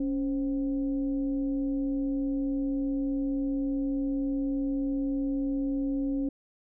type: tone with frequency modulation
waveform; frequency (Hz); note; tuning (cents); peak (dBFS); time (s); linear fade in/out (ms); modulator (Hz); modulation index
sine; 277.7; C#4; +3; -26; 0-6.29; 5; 246; 0.41
effects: none